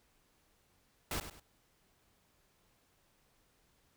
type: noise with echo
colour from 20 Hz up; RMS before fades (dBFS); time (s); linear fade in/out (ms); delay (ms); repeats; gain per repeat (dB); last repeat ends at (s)
pink; -37; 1.11-1.2; 2; 99; 2; -10; 1.398
effects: pink hiss -72 dBFS RMS until 3.96 s